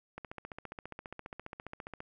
click train, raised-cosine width 0.5 ms, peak -27 dBFS, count 28, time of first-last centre 0.18-2.004 s, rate 14.8 Hz, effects none

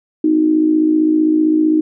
sine tone with amplitude modulation, 311.1 Hz, D#4, in tune, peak -7 dBFS, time 0.24-1.81 s, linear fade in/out 5 ms, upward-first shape sine, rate 55.5 Hz, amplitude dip 65%, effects none

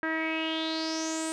sawtooth tone with low-pass filter sweep, 320 Hz, D#4, 49 cents sharp, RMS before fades -31 dBFS, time 0.03-1.32 s, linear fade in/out 0 ms, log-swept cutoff 1700 to 8800 Hz, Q 6.7, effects none

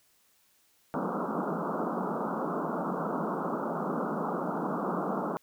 pink band-pass noise, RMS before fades -32 dBFS, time 0.94-5.37 s, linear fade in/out 0 ms, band 160 to 1400 Hz, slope 96 dB/octave, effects white hiss -67 dBFS RMS until 5.42 s

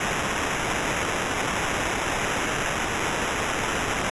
violet noise with sample-and-hold, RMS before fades -26 dBFS, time 0-4.1 s, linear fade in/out 5 ms, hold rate 4410 Hz, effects resampled to 24000 Hz

